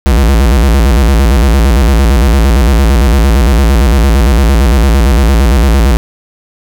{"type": "tone with vibrato", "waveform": "square", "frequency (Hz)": 61.74, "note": "B1", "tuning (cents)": 0, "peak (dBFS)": -5, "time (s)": [0.06, 5.97], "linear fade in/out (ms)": 0, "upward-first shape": "square", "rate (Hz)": 8.8, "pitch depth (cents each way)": 190, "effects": []}